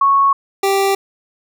sine / 25% pulse tone pair in turn, 1105 / 392 Hz, C#6 / G4, -6 / 0 cents, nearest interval octave + tritone, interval 1794 cents, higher first, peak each -9 dBFS, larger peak neither, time 0.01-0.33 / 0.63-0.95 s, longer neither, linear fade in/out 5 ms, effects none

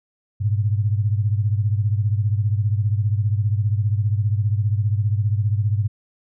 sine beating tone pair, 101.9 / 116.9 Hz, G#2 / A#2, -32 / +5 cents, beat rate 15 Hz, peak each -18 / -23 dBFS, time 0.4-5.88 s, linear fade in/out 20 ms, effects none

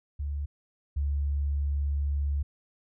sine tone pair in turn, 72 / 71.3 Hz, D2 / C#2, -34 / +49 cents, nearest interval unison, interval 17 cents, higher first, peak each -29 / -25 dBFS, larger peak second, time 0.19-0.46 / 0.96-2.43 s, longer second, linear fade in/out 10 ms, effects none

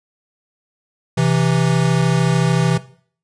square tone pair together, 131.26 / 164.81 Hz, C3 / E3, +6 / 0 cents, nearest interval major third, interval 394 cents, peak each -17 dBFS, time 1.17-2.78 s, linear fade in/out 10 ms, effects noise-tail reverb RT60 0.5 s tail -17 dB re dry + resampled to 22050 Hz

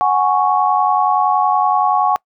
sine chord, F# suspended second, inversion none, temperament equal, 740 / 830.6 / 1108.7 Hz, F#5 / G#5 / C#6, 0 / 0 / 0 cents, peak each -16 dBFS, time 0.01-2.16 s, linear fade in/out 0 ms, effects noise-tail reverb RT60 0.1 s tail -25 dB re dry

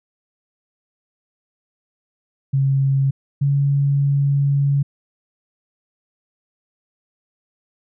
sine tone pair in turn, 136.3 / 140.54 Hz, C#3 / C#3, -29 / +24 cents, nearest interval minor second, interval 53 cents, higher second, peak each -14 dBFS, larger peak neither, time 2.53-3.11 / 3.41-4.83 s, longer second, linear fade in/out 10 ms, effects none

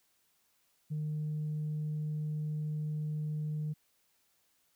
sine tone, 152.3 Hz, D#3, 37 cents flat, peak -31 dBFS, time 0.9-3.74 s, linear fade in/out 20 ms, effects tanh soft clip ceiling -30 dBFS + white hiss -73 dBFS RMS until 4.75 s

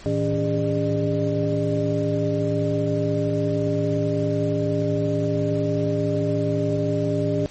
sine tone cluster, 110.8 / 161.2 / 283.1 / 406.7 / 600 Hz, A2 / E3 / C#4 / G#4 / D5, +13 / -38 / +37 / -36 / +37 cents, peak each -26 dBFS, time 0.06-7.46 s, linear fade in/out 0 ms, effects pink hiss -44 dBFS RMS until 7.5 s + MP3 32 kbps

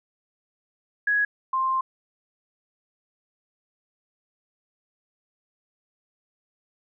sine tone pair in turn, 1669 / 1051.4 Hz, G#6 / C6, +8 / +8 cents, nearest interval minor sixth, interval 800 cents, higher first, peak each -19 / -21 dBFS, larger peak first, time 1.07-1.25 / 1.53-1.81 s, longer second, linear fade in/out 5 ms, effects none

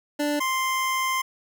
25% pulse tone pair in turn, 293.7 / 1046.6 Hz, D4 / C6, 0 / 0 cents, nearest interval octave + minor seventh, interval 2200 cents, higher second, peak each -19 dBFS, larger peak neither, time 0.19-0.4 / 0.4-1.22 s, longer second, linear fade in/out 10 ms, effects none

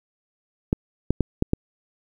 clicks, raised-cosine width 3 ms, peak -6 dBFS, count 5, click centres 0.729 / 1.106 / 1.207 / 1.424 / 1.534 s, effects 8-bit

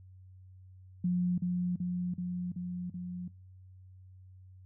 sine tone with echo, 178.4 Hz, F3, 37 cents sharp, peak -26 dBFS, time 1.04-1.38 s, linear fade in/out 5 ms, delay 380 ms, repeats 5, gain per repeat -2 dB, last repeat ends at 3.28 s, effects noise-tail reverb RT60 0.4 s tail -25 dB re dry + added 93 Hz sine -51 dBFS peak until 4.65 s

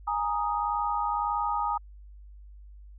sine chord, Ab suspended second, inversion none, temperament equal, 830.6 / 932.3 / 1244.5 Hz, Ab5 / Bb5 / Eb6, 0 / 0 / 0 cents, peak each -30 dBFS, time 0.07-1.78 s, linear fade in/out 10 ms, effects added 50 Hz sine -45 dBFS peak until 2.98 s

